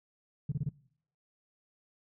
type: tone bursts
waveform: sine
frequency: 143.8 Hz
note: D3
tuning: 36 cents flat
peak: -27 dBFS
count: 4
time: 0.49-0.691 s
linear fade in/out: 5 ms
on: 30 ms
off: 27 ms
effects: noise-tail reverb RT60 0.6 s tail -21 dB re dry + tanh soft clip ceiling -25 dBFS